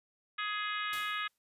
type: harmonic tone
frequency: 418.3 Hz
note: G#4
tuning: 12 cents sharp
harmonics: 3 / 4 / 5 / 6 / 7 / 8 / 9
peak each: -37 / -39 / -41 / -43 / -44 / -45 / -46 dBFS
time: 0.38-1.28 s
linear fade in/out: 10 ms
type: noise with exponential decay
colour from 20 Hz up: white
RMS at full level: -43 dBFS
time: 0.93-1.38 s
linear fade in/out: 0 ms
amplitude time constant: 96 ms
effects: resampled to 32000 Hz